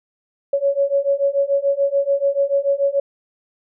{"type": "beating tone pair", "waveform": "sine", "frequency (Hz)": [554.4, 561.3], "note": ["C#5", "C#5"], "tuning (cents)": [0, 22], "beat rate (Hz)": 6.9, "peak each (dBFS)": [-19, -18], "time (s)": [0.53, 3], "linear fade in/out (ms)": 5, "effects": []}